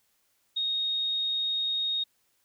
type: tone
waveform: sine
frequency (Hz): 3729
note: A#7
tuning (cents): 0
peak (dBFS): -26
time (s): 0.56-2.04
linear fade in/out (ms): 10
effects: white hiss -71 dBFS RMS until 2.44 s